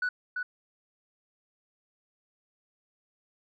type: tone with echo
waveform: sine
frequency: 1480 Hz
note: F#6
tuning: in tune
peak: -24 dBFS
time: 0.02-0.09 s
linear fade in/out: 5 ms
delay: 340 ms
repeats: 1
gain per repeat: -5 dB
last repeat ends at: 0.43 s
effects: tanh soft clip ceiling -25 dBFS